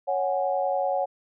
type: chord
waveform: sine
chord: C# suspended fourth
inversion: none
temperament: equal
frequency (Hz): 554.4 / 740 / 830.6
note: C#5 / F#5 / G#5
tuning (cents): 0 / 0 / 0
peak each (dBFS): -26 / -26 / -31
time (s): 0.07-1.06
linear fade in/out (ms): 20
effects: none